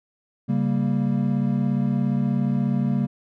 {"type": "chord", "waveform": "triangle", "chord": "G diminished", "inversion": "second", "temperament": "equal", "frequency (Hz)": [138.59, 196, 233.1], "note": ["Db3", "G3", "Bb3"], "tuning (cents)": [0, 0, 0], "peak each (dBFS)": -22, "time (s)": [0.48, 3.07], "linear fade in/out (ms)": 20, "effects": []}